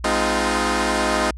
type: chord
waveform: 10% pulse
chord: F minor seventh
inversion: first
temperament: equal with one note detuned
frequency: 207.7 / 256.7 / 311.1 / 349.2 Hz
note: Ab3 / C4 / Eb4 / F4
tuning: 0 / -33 / 0 / 0 cents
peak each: -16 dBFS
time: 0.04-1.31 s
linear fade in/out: 5 ms
effects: added 60 Hz sine -31 dBFS peak until 1.37 s + resampled to 24000 Hz